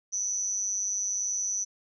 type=tone with amplitude modulation; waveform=sine; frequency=5990 Hz; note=F#8; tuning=20 cents sharp; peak=-23 dBFS; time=0.12-1.65 s; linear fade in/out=20 ms; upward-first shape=sine; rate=201 Hz; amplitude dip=100%; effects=none